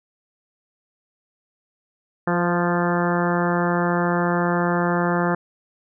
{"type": "harmonic tone with a mistuned harmonic", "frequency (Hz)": 174.61, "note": "F3", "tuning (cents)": 0, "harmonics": [1, 2, 3, 4, 5, 6, 7, 8, 9, 10], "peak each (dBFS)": [-22, -25, -27, -28, -29, -30, -30, -31, -32, -32], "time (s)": [2.27, 5.35], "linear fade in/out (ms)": 5, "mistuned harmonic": 3, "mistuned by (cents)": -18, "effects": []}